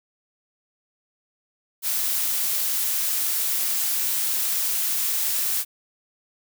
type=noise; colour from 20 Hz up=blue; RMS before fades=-24 dBFS; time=1.82-5.65 s; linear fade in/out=50 ms; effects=none